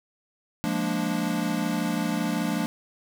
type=chord; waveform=square; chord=Bb dominant seventh; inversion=second; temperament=equal; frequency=174.61 / 207.7 / 233.1 / 293.7 Hz; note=F3 / Ab3 / Bb3 / D4; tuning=0 / 0 / 0 / 0 cents; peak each=-31 dBFS; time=0.64-2.66 s; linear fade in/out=0 ms; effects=none